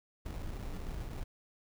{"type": "noise with sample-and-hold", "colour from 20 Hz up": "brown", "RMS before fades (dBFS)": -40, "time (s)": [0.25, 1.24], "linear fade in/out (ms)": 10, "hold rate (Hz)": 1575, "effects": []}